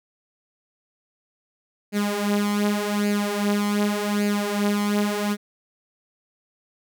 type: tone with flanger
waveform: sawtooth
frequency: 205.8 Hz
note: G#3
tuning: 16 cents flat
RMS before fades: -23 dBFS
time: 1.92-5.37 s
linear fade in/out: 50 ms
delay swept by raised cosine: 0.43 to 5.83 ms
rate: 0.86 Hz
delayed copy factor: +0.7
effects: none